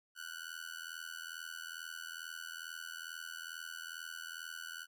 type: tone with amplitude modulation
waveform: sawtooth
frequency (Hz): 1485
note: F#6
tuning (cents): +6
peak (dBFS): -36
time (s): 0.15-4.87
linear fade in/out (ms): 50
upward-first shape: sine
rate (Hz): 82.3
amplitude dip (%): 100
effects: none